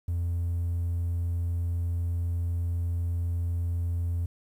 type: tone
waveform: triangle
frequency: 86 Hz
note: F2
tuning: 26 cents flat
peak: -23 dBFS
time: 0.08-4.26 s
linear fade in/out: 5 ms
effects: tanh soft clip ceiling -21 dBFS + 10-bit